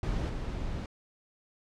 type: noise with level steps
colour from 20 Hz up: brown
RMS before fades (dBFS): -31 / -35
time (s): 0.03-0.86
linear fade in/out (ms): 2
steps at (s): 0.29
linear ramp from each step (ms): 10
effects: low-pass 6000 Hz 12 dB/octave